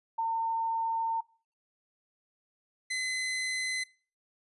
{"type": "tone pair in turn", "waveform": ["sine", "sawtooth"], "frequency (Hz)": [907, 2036], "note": ["A#5", "C7"], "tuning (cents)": [-48, -48], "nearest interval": "octave + major second", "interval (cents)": 1400, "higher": "second", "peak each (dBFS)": -27, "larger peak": "neither", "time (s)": [[0.18, 1.21], [2.9, 3.84]], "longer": "first", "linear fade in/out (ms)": 10, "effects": ["noise-tail reverb RT60 0.4 s tail -22 dB re dry", "resampled to 24000 Hz"]}